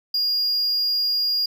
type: tone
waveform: triangle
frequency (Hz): 4839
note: D#8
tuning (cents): -49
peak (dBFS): -18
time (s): 0.14-1.46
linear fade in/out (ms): 5
effects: none